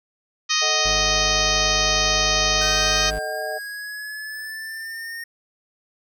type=harmonic tone; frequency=622.3 Hz; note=D#5; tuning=in tune; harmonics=2 / 3 / 4 / 5 / 6 / 7 / 8 / 9 / 10; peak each=-27 / -27 / -27 / -27 / -27 / -27 / -27 / -27 / -27 dBFS; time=0.49-3.11 s; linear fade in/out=20 ms
type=chord; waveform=sine; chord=D# diminished; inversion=second; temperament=equal with one note detuned; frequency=440 / 622.3 / 751.6 Hz; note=A4 / D#5 / F#5; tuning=0 / 0 / +27 cents; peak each=-34 / -28 / -31 dBFS; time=0.61-3.59 s; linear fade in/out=20 ms
type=tone; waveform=45% pulse; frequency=52.2 Hz; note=G#1; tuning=10 cents sharp; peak=-27 dBFS; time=0.85-3.19 s; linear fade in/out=5 ms
type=exponential sweep; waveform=square; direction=up; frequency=1536 to 1845 Hz; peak=-31 dBFS; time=2.61-5.24 s; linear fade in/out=5 ms
effects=none